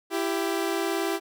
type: tone pair together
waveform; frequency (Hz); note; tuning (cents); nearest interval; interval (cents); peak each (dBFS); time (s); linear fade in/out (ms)
sawtooth; 333.2 / 392; E4 / G4; +19 / 0; minor third; 281; -24; 0.1-1.2; 50
effects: none